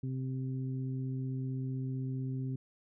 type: harmonic tone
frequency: 130.81 Hz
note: C3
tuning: in tune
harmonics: 1 / 2 / 3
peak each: -34 / -40 / -50 dBFS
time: 0.03-2.56 s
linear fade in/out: 5 ms
effects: none